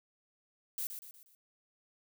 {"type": "noise with echo", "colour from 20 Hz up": "violet", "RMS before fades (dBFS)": -37, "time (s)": [0.78, 0.87], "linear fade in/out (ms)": 0, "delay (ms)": 120, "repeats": 4, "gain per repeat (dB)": -7, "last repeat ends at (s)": 1.35, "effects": []}